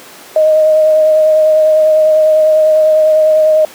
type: tone with vibrato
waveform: sine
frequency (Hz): 622.3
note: D#5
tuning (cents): 0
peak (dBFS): -5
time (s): 0.36-3.65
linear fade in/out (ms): 2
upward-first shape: sine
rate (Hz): 10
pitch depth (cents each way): 15
effects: pink hiss -34 dBFS RMS until 3.74 s + high-pass 300 Hz 12 dB/octave